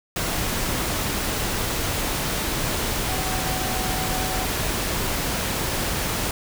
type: tone in noise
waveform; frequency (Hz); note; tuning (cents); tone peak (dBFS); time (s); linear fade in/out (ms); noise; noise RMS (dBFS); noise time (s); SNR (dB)
sine; 749; F#5; +21; -31; 3.08-4.45; 2; pink; -25; 0.16-6.31; -9
effects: none